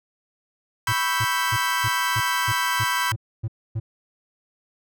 30% pulse chord, C# half-diminished seventh, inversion third, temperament equal, 987.8 / 1108.7 / 1318.5 / 1568 Hz, B5 / C#6 / E6 / G6, 0 / 0 / 0 / 0 cents, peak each -22 / -27 / -28 / -23 dBFS, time 0.87-3.12 s, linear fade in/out 2 ms
triangle tone bursts, 111.2 Hz, A2, 19 cents sharp, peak -21 dBFS, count 10, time 0.88-3.8 s, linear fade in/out 10 ms, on 49 ms, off 270 ms
effects none

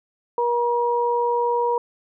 sine tone pair together, 477.5 / 955 Hz, A#4 / A#5, +42 / +42 cents, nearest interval octave, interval 1200 cents, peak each -21 dBFS, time 0.38-1.78 s, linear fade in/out 2 ms, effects none

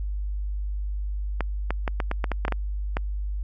clicks, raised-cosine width 0.5 ms, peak -11 dBFS, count 11, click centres 1.407 / 1.706 / 1.878 / 2.002 / 2.114 / 2.242 / 2.317 / 2.451 / 2.481 / 2.523 / 2.969 s, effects added 50 Hz sine -26 dBFS peak until 3.43 s

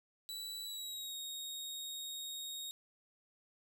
sawtooth tone with pitch glide, 3946 to 3750 Hz, B7 to A#7, -2 to +10 cents, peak -39 dBFS, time 0.29-2.71 s, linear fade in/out 0 ms, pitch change -88 cents, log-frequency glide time 0.64-1.15 s, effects none

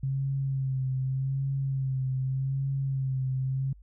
sine tone with vibrato, 133.8 Hz, C3, 39 cents sharp, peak -26 dBFS, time 0.03-3.73 s, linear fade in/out 5 ms, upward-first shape sine, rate 0.84 Hz, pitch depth 39 cents each way, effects added 50 Hz sine -49 dBFS peak until 3.82 s

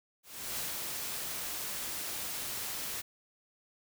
white noise with ADSR envelope, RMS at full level -36 dBFS, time 0.23-3.02 s, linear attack 350 ms, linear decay 150 ms, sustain -2 dB, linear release 15 ms, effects none

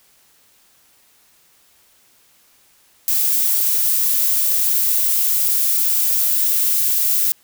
violet noise, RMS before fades -17 dBFS, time 3.08-7.32 s, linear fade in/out 0 ms, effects white hiss -55 dBFS RMS until 7.43 s

